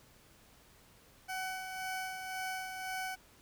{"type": "tone with tremolo", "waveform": "20% pulse", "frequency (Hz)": 752, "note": "F#5", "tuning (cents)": 28, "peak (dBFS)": -31, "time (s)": [1.28, 3.16], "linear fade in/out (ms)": 20, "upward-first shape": "sine", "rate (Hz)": 1.9, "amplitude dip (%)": 45, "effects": ["pink hiss -62 dBFS RMS until 3.41 s"]}